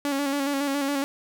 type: tone with vibrato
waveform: sawtooth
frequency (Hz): 280.3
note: C#4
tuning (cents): +19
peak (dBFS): -20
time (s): 0.05-1.04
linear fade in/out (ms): 0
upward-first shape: square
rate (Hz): 7.2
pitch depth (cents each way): 38
effects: none